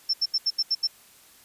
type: tone bursts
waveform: sine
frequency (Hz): 5360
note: E8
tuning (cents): +28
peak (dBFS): -20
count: 7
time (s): 0.09-0.874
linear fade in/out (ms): 10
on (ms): 46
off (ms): 77
effects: white hiss -54 dBFS RMS until 1.44 s + resampled to 32000 Hz